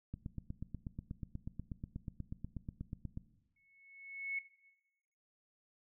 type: click train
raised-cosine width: 5 ms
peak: -29 dBFS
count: 26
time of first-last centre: 0.14-3.174 s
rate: 8.24 Hz
type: tone with exponential growth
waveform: sine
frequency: 2200 Hz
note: C#7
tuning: 14 cents flat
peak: -33 dBFS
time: 3.56-4.39 s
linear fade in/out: 5 ms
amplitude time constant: 180 ms
effects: noise-tail reverb RT60 1.0 s tail -17 dB re dry